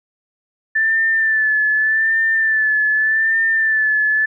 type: tone with vibrato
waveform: sine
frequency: 1760 Hz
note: A6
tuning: in tune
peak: -13 dBFS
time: 0.75-4.26 s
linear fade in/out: 10 ms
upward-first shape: sine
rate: 0.84 Hz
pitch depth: 40 cents each way
effects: none